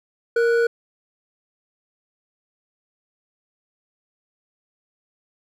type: tone pair together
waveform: triangle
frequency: 466.2 / 1476.5 Hz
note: A#4 / F#6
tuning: 0 / -4 cents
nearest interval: octave + minor sixth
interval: 1996 cents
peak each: -14 / -23 dBFS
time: 0.36-0.67 s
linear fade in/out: 5 ms
effects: none